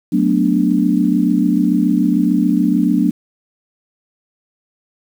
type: chord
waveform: sine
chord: B minor seventh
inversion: second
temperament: equal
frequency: 185 / 220 / 246.9 / 293.7 Hz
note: F#3 / A3 / B3 / D4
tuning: 0 / 0 / 0 / 0 cents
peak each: -17 / -18 / -17 / -16 dBFS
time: 0.12-3.11 s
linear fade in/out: 10 ms
effects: 7-bit